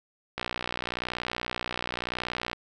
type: click train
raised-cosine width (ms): 0.3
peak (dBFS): -14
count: 132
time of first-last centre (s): 0.38-2.531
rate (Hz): 60.9
effects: none